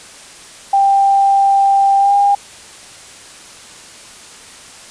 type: tone with pitch glide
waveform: sine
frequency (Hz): 790 to 805.2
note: G5 to G5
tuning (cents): +13 to +46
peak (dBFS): -8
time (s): 0.73-2.35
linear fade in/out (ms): 5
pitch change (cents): +33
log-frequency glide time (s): 1.98-2.14
effects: white hiss -37 dBFS RMS until 4.9 s + resampled to 22050 Hz